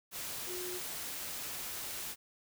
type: tone in noise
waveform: sine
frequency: 360.7 Hz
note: F#4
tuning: 44 cents flat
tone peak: -41 dBFS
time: 0.46-0.81 s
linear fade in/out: 50 ms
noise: white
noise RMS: -41 dBFS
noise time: 0.11-2.16 s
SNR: -3 dB
effects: none